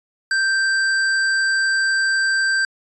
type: tone with hard clipping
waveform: sine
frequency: 1568 Hz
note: G6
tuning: in tune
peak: -18 dBFS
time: 0.31-2.65 s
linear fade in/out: 2 ms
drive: 14 dB
effects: resampled to 22050 Hz